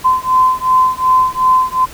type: beating tone pair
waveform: sine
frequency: 1026 / 1028.7 Hz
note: C6 / C6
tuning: -34 / -30 cents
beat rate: 2.7 Hz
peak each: -12 dBFS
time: 0.04-1.86 s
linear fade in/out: 20 ms
effects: pink hiss -34 dBFS RMS until 1.93 s